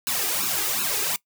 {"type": "noise with flanger", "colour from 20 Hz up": "white", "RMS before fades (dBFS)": -25, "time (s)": [0.07, 1.16], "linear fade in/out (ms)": 0, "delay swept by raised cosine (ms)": [0.74, 2.54], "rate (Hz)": 2.7, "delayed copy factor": 0.9, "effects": ["noise-tail reverb RT60 0.1 s tail -21 dB re dry", "high-pass 150 Hz 12 dB/octave"]}